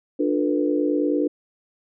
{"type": "chord", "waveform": "sine", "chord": "B half-diminished seventh", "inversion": "first", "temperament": "just", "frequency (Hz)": [296.3, 355.6, 444.5, 493.9], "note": ["D4", "F4", "A4", "B4"], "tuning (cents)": [15, 31, 18, 0], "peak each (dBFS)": [-21, -26, -27, -26], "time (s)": [0.19, 1.28], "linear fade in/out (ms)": 10, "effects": []}